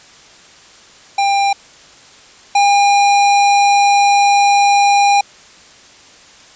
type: tone pair in turn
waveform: square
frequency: 797 / 807.2 Hz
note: G5 / G#5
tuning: +28 / -49 cents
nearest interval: unison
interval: 23 cents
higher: second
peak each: -12 / -9 dBFS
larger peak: second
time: 1.18-1.53 / 2.55-5.21 s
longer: second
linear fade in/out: 5 ms
effects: white hiss -42 dBFS RMS until 6.55 s + resampled to 16000 Hz

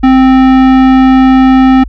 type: tone with tanh clipping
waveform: sine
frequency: 261.6 Hz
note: C4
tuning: in tune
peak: -4 dBFS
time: 0.03-1.84 s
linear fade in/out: 10 ms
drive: 17 dB
effects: added 50 Hz sine -20 dBFS peak until 1.88 s

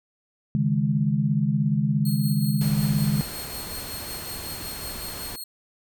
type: chord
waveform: sine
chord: C# suspended second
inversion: none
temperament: equal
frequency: 138.59 / 155.56 / 207.7 Hz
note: C#3 / D#3 / G#3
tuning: 0 / 0 / 0 cents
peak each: -24 dBFS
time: 0.55-3.21 s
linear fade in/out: 0 ms
type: tone with tremolo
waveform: 10% pulse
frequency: 4281 Hz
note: C8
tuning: 39 cents sharp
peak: -26 dBFS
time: 2.05-5.44 s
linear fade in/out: 5 ms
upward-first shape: sine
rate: 5.4 Hz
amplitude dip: 45%
type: noise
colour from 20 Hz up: pink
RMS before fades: -37 dBFS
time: 2.61-5.36 s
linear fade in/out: 2 ms
effects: none

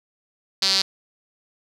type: tone with band-pass filter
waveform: sawtooth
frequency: 192.7 Hz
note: G3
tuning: 29 cents flat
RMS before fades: -20 dBFS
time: 0.62-0.82 s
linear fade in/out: 5 ms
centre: 4500 Hz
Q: 6
effects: none

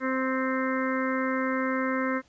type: harmonic tone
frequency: 261.6 Hz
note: C4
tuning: in tune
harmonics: 1 / 2 / 4 / 5 / 6 / 7 / 8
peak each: -28 / -31 / -34 / -35 / -36 / -36 / -37 dBFS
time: 0-2.22 s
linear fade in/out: 50 ms
effects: pink hiss -62 dBFS RMS until 2.28 s + resampled to 16000 Hz

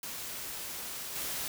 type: noise with level steps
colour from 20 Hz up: white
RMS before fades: -40 / -36 dBFS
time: 0.03-1.48 s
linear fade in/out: 2 ms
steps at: 1.15 s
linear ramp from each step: 10 ms
effects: none

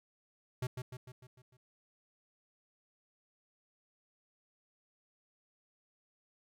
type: tone with echo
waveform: square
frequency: 126.1 Hz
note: B2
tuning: 36 cents sharp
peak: -34 dBFS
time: 0.62-0.67 s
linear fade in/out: 5 ms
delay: 150 ms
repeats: 6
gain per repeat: -5 dB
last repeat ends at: 1.57 s
effects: none

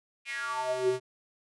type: tone with high-pass filter sweep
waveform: square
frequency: 128 Hz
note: C3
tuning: 38 cents flat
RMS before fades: -31 dBFS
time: 0.25-1 s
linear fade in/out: 50 ms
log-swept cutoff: 2500 to 260 Hz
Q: 6.8
effects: resampled to 24000 Hz

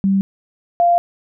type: tone pair in turn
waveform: sine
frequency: 194.7 / 693.8 Hz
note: G3 / F5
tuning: -12 / -12 cents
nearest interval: octave + minor seventh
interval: 2200 cents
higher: second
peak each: -12 / -10 dBFS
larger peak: second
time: 0.04-0.21 / 0.8-0.98 s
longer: second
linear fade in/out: 0 ms
effects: none

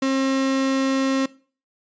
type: tone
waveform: 35% pulse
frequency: 267.7 Hz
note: C4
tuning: 40 cents sharp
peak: -17 dBFS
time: 0.02-1.26 s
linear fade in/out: 5 ms
effects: noise-tail reverb RT60 0.4 s tail -20 dB re dry + resampled to 16000 Hz

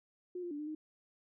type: tone with pitch steps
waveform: sine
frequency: 359.6 / 349.4 / 291.7 / 300.7 / 309.1 Hz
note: F#4 / F4 / D4 / D4 / D#4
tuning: -49 / +1 / -12 / +41 / -11 cents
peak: -38 dBFS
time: 0.35-0.75 s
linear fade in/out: 5 ms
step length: 80 ms
effects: none

